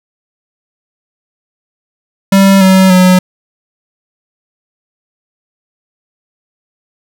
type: tone with pitch steps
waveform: square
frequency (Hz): 194.9 / 189.13 / 183.54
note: G3 / F#3 / F#3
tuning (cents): -10 / +38 / -14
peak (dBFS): -4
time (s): 2.32-3.19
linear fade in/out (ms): 5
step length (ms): 290
effects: none